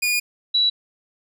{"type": "tone pair in turn", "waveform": ["sawtooth", "sine"], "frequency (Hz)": [2442, 3925], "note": ["D#7", "B7"], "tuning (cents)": [-33, -11], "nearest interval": "minor sixth", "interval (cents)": 822, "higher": "second", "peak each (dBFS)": -15, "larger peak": "neither", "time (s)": [[0.02, 0.2], [0.54, 0.7]], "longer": "first", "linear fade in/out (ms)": 10, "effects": []}